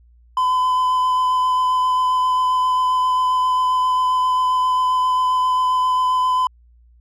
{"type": "tone with vibrato", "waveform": "triangle", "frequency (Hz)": 1013, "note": "B5", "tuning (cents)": 44, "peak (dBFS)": -13, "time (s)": [0.37, 6.47], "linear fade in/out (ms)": 2, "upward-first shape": "sine", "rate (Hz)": 7.5, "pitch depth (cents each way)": 10, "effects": ["added 59 Hz sine -48 dBFS peak until 7 s"]}